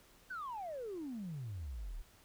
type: exponential sweep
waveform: sine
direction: down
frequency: 1568 to 33.34 Hz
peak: -39 dBFS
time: 0.3-2.02 s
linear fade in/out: 10 ms
effects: tanh soft clip ceiling -37 dBFS + pink hiss -64 dBFS RMS until 2.24 s